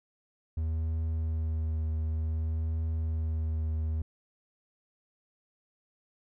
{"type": "tone with vibrato", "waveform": "triangle", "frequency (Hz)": 79.6, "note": "D#2", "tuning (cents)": 40, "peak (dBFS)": -26, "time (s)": [0.57, 4.02], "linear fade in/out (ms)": 5, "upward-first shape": "triangle", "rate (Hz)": 0.55, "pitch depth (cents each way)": 19, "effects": []}